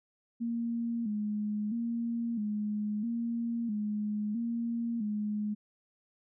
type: tone with vibrato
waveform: sine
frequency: 221.3 Hz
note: A3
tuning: 10 cents sharp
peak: -30 dBFS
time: 0.4-5.55 s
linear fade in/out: 20 ms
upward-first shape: square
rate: 0.76 Hz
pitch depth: 91 cents each way
effects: none